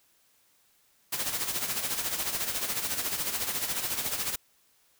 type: noise with tremolo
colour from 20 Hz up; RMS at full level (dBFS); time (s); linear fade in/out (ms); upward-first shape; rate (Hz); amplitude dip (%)
white; -29; 1.12-4.36; 10; sine; 14; 60
effects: white hiss -66 dBFS RMS until 4.99 s